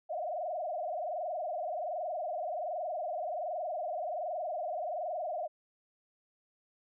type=tone with frequency modulation; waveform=sine; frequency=668 Hz; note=E5; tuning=23 cents sharp; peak=-33 dBFS; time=0.09-5.48 s; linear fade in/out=20 ms; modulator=21.3 Hz; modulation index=3.1; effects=none